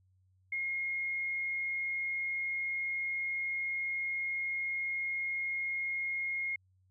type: tone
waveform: sine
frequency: 2147 Hz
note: C7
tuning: 44 cents sharp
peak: -32 dBFS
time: 0.52-6.56 s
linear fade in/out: 5 ms
effects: added 93 Hz sine -66 dBFS peak until 6.9 s